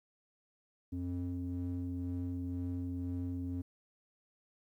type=ring-modulated tone; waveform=triangle; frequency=88.5 Hz; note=F2; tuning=23 cents sharp; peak=-30 dBFS; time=0.92-3.62 s; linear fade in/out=10 ms; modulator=178 Hz; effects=12-bit